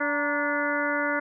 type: harmonic tone with a mistuned harmonic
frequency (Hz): 290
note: D4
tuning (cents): -22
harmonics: 1 / 2 / 3 / 4 / 5 / 6 / 7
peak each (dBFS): -31 / -30 / -34 / -34 / -28 / -33 / -34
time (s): 0-1.2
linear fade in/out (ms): 10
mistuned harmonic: 3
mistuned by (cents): +95
effects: none